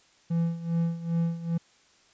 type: tone with tremolo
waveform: triangle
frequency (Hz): 167.6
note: E3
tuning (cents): +29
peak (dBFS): -20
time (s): 0.3-1.58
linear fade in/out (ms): 10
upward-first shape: sine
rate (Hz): 2.5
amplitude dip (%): 80
effects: white hiss -61 dBFS RMS until 2.13 s + resampled to 16000 Hz